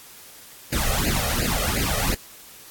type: noise with flanger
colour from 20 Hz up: pink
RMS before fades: -23 dBFS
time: 0.72-2.15 s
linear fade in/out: 10 ms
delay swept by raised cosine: 0.43 to 1.63 ms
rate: 2.8 Hz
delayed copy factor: +1
effects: white hiss -45 dBFS RMS until 2.7 s + AAC 64 kbps